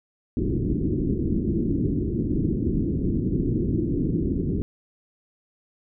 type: low-pass noise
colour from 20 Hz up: white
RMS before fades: -24 dBFS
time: 0.37-4.62 s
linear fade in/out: 0 ms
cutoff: 360 Hz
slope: 48 dB/octave
effects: none